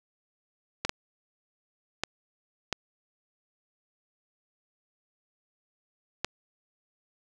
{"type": "clicks", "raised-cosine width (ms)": 0.2, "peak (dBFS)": -10, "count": 5, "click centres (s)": [0.85, 0.894, 2.036, 2.727, 6.246], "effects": []}